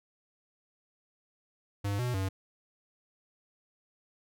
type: tone with pitch steps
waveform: square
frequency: 100.8 / 123.5 / 95.7 Hz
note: G2 / B2 / G2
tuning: +49 / 0 / -41 cents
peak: -30 dBFS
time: 1.84-2.29 s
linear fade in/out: 10 ms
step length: 150 ms
effects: none